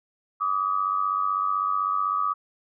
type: tone pair together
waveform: sine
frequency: 1159.1 / 1255 Hz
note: D6 / D#6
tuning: -23 / +15 cents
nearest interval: minor second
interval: 138 cents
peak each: -25 dBFS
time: 0.4-2.34 s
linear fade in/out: 20 ms
effects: none